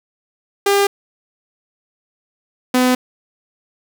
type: tone pair in turn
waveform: sawtooth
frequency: 400.6 / 252.4 Hz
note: G4 / B3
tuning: +38 / +38 cents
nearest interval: minor sixth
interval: 800 cents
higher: first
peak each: -8 dBFS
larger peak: neither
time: 0.66-0.87 / 2.74-2.95 s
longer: neither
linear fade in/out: 5 ms
effects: 7-bit